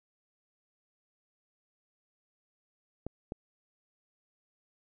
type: clicks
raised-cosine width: 2 ms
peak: -23 dBFS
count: 2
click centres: 3.066 / 3.321 s
effects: none